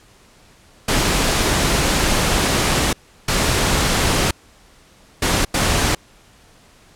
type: noise bursts at uneven times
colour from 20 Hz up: pink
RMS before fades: -17 dBFS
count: 4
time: 0.88-2.93 / 3.28-4.31 / 5.22-5.45 / 5.54-5.95 s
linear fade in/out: 5 ms
effects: pink hiss -50 dBFS RMS until 6.95 s + low-pass 10000 Hz 12 dB/octave